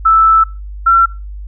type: tone pair in turn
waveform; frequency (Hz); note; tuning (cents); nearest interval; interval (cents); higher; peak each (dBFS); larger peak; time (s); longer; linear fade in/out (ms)
sine; 1318.5 / 1354.8; E6 / E6; 0 / +47; unison; 47; second; -5; neither; 0.05-0.44 / 0.86-1.06; first; 10
effects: noise-tail reverb RT60 0.3 s tail -24 dB re dry + added 50 Hz sine -24 dBFS peak until 1.47 s